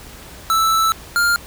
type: tone pair in turn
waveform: square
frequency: 1318.5 / 1402.2 Hz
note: E6 / F6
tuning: 0 / +7 cents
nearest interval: minor second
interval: 107 cents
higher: second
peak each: -14 dBFS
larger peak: neither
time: 0.5-0.92 / 1.16-1.36 s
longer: first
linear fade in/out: 0 ms
effects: added 60 Hz sine -43 dBFS peak until 1.46 s + pink hiss -39 dBFS RMS until 1.46 s